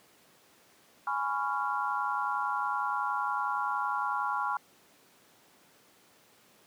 sine chord, C# dominant seventh, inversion second, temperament just, 831.5 / 997.9 / 1108.7 / 1385.9 Hz, G#5 / B5 / C#6 / E#6, +2 / +18 / 0 / -14 cents, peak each -34 dBFS, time 1.07-4.57 s, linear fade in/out 2 ms, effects pink hiss -61 dBFS RMS until 6.66 s + high-pass 200 Hz 12 dB/octave

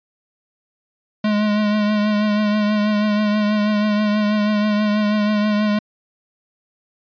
square tone with vibrato, 210.1 Hz, G#3, 20 cents sharp, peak -16 dBFS, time 1.24-5.79 s, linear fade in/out 5 ms, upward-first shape triangle, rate 6.2 Hz, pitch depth 35 cents each way, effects resampled to 11025 Hz

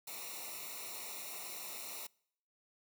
white noise with comb filter, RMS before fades -45 dBFS, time 0.07-2.07 s, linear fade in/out 5 ms, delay 0.62 ms, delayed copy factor -0.9, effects noise-tail reverb RT60 0.7 s tail -26 dB re dry

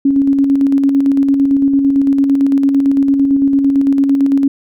sine tone with tremolo, 276.2 Hz, C#4, 6 cents flat, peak -7 dBFS, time 0.05-4.48 s, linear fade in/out 5 ms, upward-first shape square, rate 8.9 Hz, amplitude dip 35%, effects none

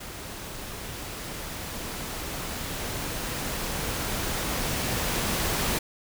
pink noise with level ramp, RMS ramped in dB -39 to -26 dBFS, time 0-5.79 s, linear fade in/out 10 ms, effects none

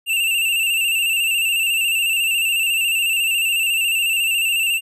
square tone with vibrato, 2727 Hz, F7, 42 cents flat, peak -17 dBFS, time 0.06-4.81 s, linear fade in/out 50 ms, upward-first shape square, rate 14 Hz, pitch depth 44 cents each way, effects none

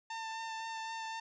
sawtooth tone with vibrato, 897 Hz, A5, 33 cents sharp, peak -35 dBFS, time 0.1-1.2 s, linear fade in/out 5 ms, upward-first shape sine, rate 3.9 Hz, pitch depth 15 cents each way, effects resampled to 16000 Hz

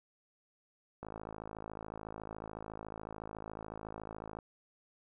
click train, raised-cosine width 1 ms, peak -29 dBFS, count 182, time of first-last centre 1.03-4.388 s, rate 53.9 Hz, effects none

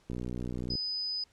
click train, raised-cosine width 3 ms, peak -24 dBFS, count 41, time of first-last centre 0.1-0.754 s, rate 61.2 Hz
sine tone, 4997 Hz, D#8, 7 cents sharp, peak -31 dBFS, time 0.7-1.24 s, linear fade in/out 5 ms
effects pink hiss -66 dBFS RMS until 1.32 s + low-pass 8000 Hz 12 dB/octave

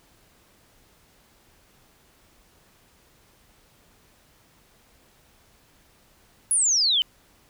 sine exponential sweep, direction down, 10548 to 2945 Hz, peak -18 dBFS, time 6.51-7.02 s, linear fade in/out 0 ms, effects pink hiss -59 dBFS RMS until 7.49 s

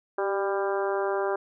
harmonic tone with a mistuned harmonic, 198.3 Hz, G3, 20 cents sharp, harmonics 2 / 3 / 4 / 5 / 6 / 7 / 8, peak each -27 / -31 / -33 / -35 / -37 / -38 / -39 dBFS, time 0.18-1.36 s, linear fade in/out 5 ms, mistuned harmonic 2, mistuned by -24 cents, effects none

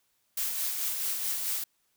blue noise with tremolo, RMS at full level -30 dBFS, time 0.37-1.64 s, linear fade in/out 5 ms, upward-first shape sine, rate 4.6 Hz, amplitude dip 35%, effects white hiss -73 dBFS RMS until 1.96 s

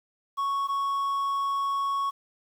triangle tone pair in turn, 1108.7 / 1108.7 Hz, C#6 / C#6, 0 / 0 cents, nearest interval unison, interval 0 cents, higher neither, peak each -23 dBFS, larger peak neither, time 0.37-0.68 / 0.68-2.11 s, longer second, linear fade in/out 20 ms, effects 9-bit

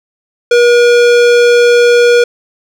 sine tone with hard clipping, 480 Hz, B4, 49 cents flat, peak -6 dBFS, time 0.51-2.24 s, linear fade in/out 5 ms, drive 18 dB, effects none

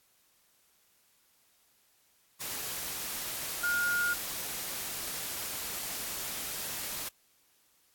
sine tone in noise, 1425 Hz, F6, 34 cents sharp, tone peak -27 dBFS, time 3.63-4.14 s, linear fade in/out 10 ms, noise white, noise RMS -37 dBFS, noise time 2.4-7.09 s, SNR +7 dB, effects white hiss -68 dBFS RMS until 7.94 s + AAC 64 kbps

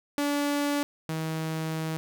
sawtooth tone pair in turn, 288.2 / 159.52 Hz, D4 / D#3, -33 / +43 cents, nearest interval minor seventh, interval 1024 cents, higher first, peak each -21 / -25 dBFS, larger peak first, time 0.18-0.83 / 1.09-1.97 s, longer second, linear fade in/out 0 ms, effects none

